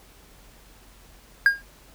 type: tone with exponential decay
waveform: triangle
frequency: 1620 Hz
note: G#6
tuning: 43 cents flat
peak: -8 dBFS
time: 1.46-1.62 s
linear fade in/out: 1 ms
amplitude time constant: 34 ms
effects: added 46 Hz sine -53 dBFS peak until 1.94 s + pink hiss -53 dBFS RMS until 1.94 s